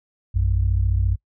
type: tone pair together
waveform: sine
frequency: 58.47 / 93 Hz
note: A#1 / F#2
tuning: +6 / +9 cents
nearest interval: minor sixth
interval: 803 cents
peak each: -19 dBFS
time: 0.34-1.16 s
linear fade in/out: 20 ms
effects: noise-tail reverb RT60 0.1 s tail -23 dB re dry + tanh soft clip ceiling -9 dBFS